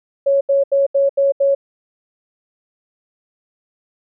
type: tone bursts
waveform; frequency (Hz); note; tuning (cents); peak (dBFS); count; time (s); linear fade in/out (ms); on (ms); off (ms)
sine; 554.4; C#5; 0; -11; 6; 0.26-1.55; 10; 150; 78
effects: none